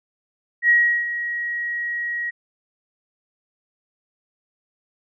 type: tone with ADSR envelope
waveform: sine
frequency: 1900 Hz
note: A#6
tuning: 33 cents sharp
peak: -11 dBFS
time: 0.62-2.31 s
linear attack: 71 ms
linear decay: 360 ms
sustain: -12 dB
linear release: 19 ms
effects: none